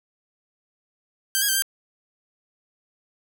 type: tone with pitch steps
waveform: 5% pulse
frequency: 1565 / 1645 / 1558 / 1585 Hz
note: G6 / G#6 / G6 / G6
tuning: -3 / -17 / -11 / +19 cents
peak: -9 dBFS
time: 1.35-1.622 s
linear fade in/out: 0 ms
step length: 68 ms
effects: none